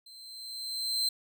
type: tone with level ramp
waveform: 40% pulse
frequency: 4109 Hz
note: C8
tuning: 32 cents flat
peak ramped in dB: -48 to -24 dBFS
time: 0.06-1.09 s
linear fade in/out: 5 ms
effects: none